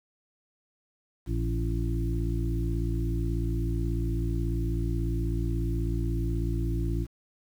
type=harmonic tone with a mistuned harmonic; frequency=56.4 Hz; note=A1; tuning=44 cents sharp; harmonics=1 / 2 / 3 / 5 / 6; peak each=-28 / -31 / -36 / -37 / -36 dBFS; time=1.26-7.07 s; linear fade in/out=50 ms; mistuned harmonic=1; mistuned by=-60 cents; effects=9-bit